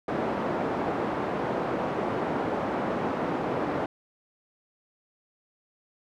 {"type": "band-pass noise", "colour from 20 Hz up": "pink", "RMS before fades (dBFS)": -29, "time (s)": [0.08, 3.86], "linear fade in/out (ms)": 2, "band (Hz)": [240, 1000], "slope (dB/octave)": 12, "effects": []}